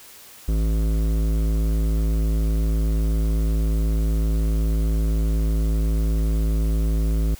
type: tone with hard clipping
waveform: triangle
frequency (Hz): 54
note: A1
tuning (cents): -32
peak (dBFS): -20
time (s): 0.48-7.35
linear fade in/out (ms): 5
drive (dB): 18
effects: white hiss -45 dBFS RMS until 7.39 s